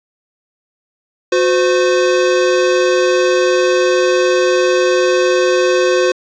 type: tone pair together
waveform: square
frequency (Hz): 364 / 513.2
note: F#4 / C5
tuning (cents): -28 / -34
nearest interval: tritone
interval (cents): 594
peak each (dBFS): -14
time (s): 1.32-6.12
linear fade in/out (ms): 5
effects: resampled to 16000 Hz + 7-bit